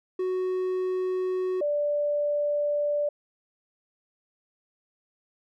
triangle / sine tone pair in turn, 370 / 586.1 Hz, F#4 / D5, 0 / -4 cents, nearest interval minor sixth, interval 796 cents, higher second, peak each -23 dBFS, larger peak neither, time 0.19-1.61 / 1.61-3.09 s, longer second, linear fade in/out 5 ms, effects none

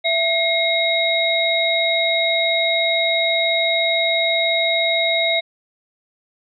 sine tone cluster, 666 / 2142 / 3797 Hz, E5 / C7 / A#7, +18 / +40 / +31 cents, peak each -20 dBFS, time 0.04-5.41 s, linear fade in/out 20 ms, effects none

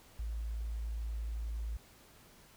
sine tone, 55.6 Hz, A1, 19 cents sharp, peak -35 dBFS, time 0.19-1.77 s, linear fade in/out 5 ms, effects pink hiss -60 dBFS RMS until 2.56 s

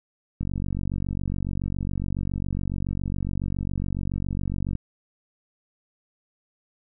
click train, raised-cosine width 5 ms, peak -16 dBFS, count 206, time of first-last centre 0.41-4.753 s, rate 47.2 Hz, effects none

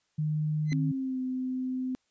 sine tone, 152.9 Hz, D#3, 30 cents flat, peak -26 dBFS, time 0.18-0.92 s, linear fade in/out 10 ms
sawtooth tone with exponential growth, 2039 Hz, C7, 45 cents flat, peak -29 dBFS, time 0.65-0.73 s, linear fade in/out 0 ms, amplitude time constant 16 ms
sine tone with pitch glide, 267.7 to 256.8 Hz, C4 to C4, +40 to -32 cents, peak -29 dBFS, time 0.72-1.95 s, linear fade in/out 0 ms, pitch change -72 cents, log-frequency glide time 0.94-1.2 s
effects white hiss -74 dBFS RMS until 2.1 s + resampled to 16000 Hz

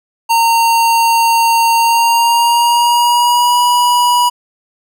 square tone with pitch glide, 920 to 973 Hz, A#5 to B5, -23 to -26 cents, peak -9 dBFS, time 0.29-4.3 s, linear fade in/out 20 ms, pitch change +97 cents, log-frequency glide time 1.74-3.6 s, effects none

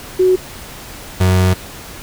sine / 35% pulse tone pair in turn, 370 / 92.5 Hz, F#4 / F#2, 0 / 0 cents, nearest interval 2 octaves, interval 2400 cents, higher first, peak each -8 dBFS, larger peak neither, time 0.19-0.36 / 1.2-1.54 s, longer second, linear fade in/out 10 ms, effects pink hiss -33 dBFS RMS until 2.02 s

